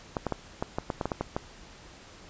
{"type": "clicks", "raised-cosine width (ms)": 1, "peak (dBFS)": -14, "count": 11, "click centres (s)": [0.168, 0.267, 0.323, 0.625, 0.785, 0.902, 1.012, 1.056, 1.118, 1.21, 1.365], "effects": ["pink hiss -50 dBFS RMS until 2.29 s", "resampled to 16000 Hz"]}